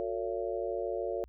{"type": "harmonic tone with a mistuned harmonic", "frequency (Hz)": 112.8, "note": "A2", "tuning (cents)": 44, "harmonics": [3, 4, 5, 6], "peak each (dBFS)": [-37, -36, -36, -39], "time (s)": [0, 1.24], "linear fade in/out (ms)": 0, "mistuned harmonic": 3, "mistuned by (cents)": 130, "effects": ["added 60 Hz sine -54 dBFS peak until 1.28 s"]}